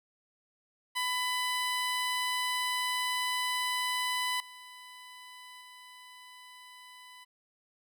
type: tone with level steps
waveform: 15% pulse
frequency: 999 Hz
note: B5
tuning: 20 cents sharp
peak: -23 / -41 / -43 dBFS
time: 0.95-7.25 s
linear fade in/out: 20 ms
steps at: 4.4 / 5.61 s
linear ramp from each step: 2 ms
effects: none